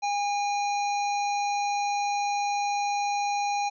harmonic tone, 814 Hz, G#5, 35 cents flat, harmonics 1 / 3 / 5 / 7 / 8, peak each -25 / -35 / -39 / -42 / -43 dBFS, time 0.02-3.7 s, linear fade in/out 20 ms, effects none

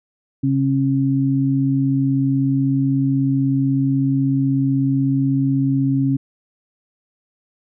sine tone pair together, 135.8 / 272 Hz, C#3 / C#4, -35 / -33 cents, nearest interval octave, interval 1202 cents, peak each -18 / -17 dBFS, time 0.43-6.17 s, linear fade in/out 10 ms, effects none

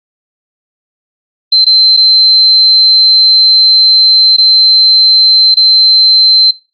sine tone with dropouts, 4100 Hz, C8, 36 cents flat, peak -3 dBFS, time 1.52-6.51 s, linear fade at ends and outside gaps 5 ms, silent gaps 1.646-1.665 / 1.967-1.972 / 4.366-4.381 / 5.544-5.569 s, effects noise-tail reverb RT60 0.3 s tail -21 dB re dry + Opus 48 kbps

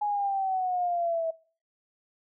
sine exponential sweep, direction down, 838 to 648 Hz, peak -25 dBFS, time 0.01-1.31 s, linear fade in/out 10 ms, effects noise-tail reverb RT60 0.4 s tail -21 dB re dry

